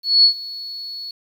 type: tone with ADSR envelope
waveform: sine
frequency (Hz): 4389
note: C#8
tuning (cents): -18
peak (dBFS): -7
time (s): 0.03-1.11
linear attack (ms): 210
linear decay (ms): 93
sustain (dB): -21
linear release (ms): 3
effects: 8-bit